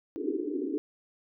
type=band-pass noise; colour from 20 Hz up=white; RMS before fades=-32 dBFS; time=0.16-0.78 s; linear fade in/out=0 ms; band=260 to 430 Hz; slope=96 dB/octave; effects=none